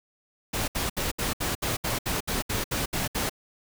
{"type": "noise bursts", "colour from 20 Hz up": "pink", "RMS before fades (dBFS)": -28, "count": 13, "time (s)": [0.53, 3.296], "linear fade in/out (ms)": 10, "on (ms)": 150, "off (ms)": 68, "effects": []}